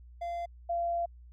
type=tone pair in turn; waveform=triangle / sine; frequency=689 / 686.1 Hz; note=F5 / F5; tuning=-24 / -31 cents; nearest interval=unison; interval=7 cents; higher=first; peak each=-31 / -28 dBFS; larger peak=second; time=0.21-0.46 / 0.69-1.06 s; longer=second; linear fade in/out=10 ms; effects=added 60 Hz sine -49 dBFS peak until 1.32 s